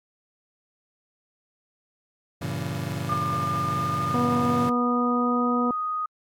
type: chord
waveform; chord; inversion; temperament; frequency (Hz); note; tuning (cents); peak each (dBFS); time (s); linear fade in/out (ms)
35% pulse; G diminished seventh; none; just; 98 / 117.6 / 141.12 / 169.34; G2 / Bb2 / Db3 / Fb3; 0 / +16 / +31 / +47; -33 / -33 / -30 / -32; 2.41-4.7; 10
type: tone with pitch glide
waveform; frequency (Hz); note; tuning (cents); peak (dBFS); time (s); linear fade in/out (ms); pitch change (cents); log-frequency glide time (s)
sine; 1200 to 1245.2; D6 to D#6; +37 to +1; -25; 3.09-6.06; 5; +64; 3.42-5.52
type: harmonic tone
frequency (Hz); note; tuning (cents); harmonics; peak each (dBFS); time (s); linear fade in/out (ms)
243.2; B3; -26; 1 / 2 / 3 / 4; -23 / -29 / -33 / -35; 4.14-5.71; 2
effects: AAC 64 kbps